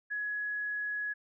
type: tone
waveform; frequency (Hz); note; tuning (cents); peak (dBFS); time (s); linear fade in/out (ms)
sine; 1681; G#6; +20; -32; 0.1-1.14; 20
effects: none